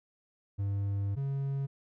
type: tone pair in turn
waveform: triangle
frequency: 99.8 / 137.75 Hz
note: G2 / C#3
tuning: +32 / -11 cents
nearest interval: tritone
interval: 557 cents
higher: second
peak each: -27 / -28 dBFS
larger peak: first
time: 0.58-1.16 / 1.16-1.67 s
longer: first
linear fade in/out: 20 ms
effects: none